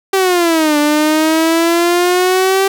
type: exponential two-way sweep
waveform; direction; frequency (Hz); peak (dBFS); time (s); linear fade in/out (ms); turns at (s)
sawtooth; down then up; 390.8 to 293.7 to 390.8; -6; 0.13-2.68; 5; 0.78
effects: none